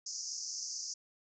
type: band-pass noise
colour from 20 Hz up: white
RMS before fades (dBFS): -41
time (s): 0.06-0.94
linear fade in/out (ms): 5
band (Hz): 4900 to 6700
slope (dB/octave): 96
effects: none